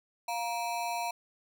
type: ring-modulated tone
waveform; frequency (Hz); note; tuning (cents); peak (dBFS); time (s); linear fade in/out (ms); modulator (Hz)
square; 822; G#5; -18; -29; 0.28-1.11; 5; 121
effects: none